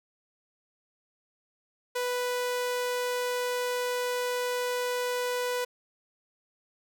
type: tone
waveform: sawtooth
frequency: 493.9 Hz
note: B4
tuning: in tune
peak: -24 dBFS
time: 1.95-5.65 s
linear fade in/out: 10 ms
effects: none